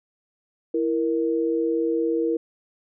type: tone pair together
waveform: sine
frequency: 330.9 / 467.9 Hz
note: E4 / A#4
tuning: +7 / +6 cents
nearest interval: tritone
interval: 599 cents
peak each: -23 dBFS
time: 0.74-2.37 s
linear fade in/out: 5 ms
effects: none